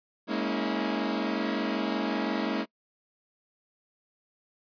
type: chord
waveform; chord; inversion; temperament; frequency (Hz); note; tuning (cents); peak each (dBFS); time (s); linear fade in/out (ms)
sawtooth; A# half-diminished seventh; third; equal with one note detuned; 207.7 / 233.1 / 277.2 / 323.2; G#3 / A#3 / C#4 / E4; 0 / 0 / 0 / -34; -29; 0.27-2.66; 50
effects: noise-tail reverb RT60 0.1 s tail -25 dB re dry + resampled to 11025 Hz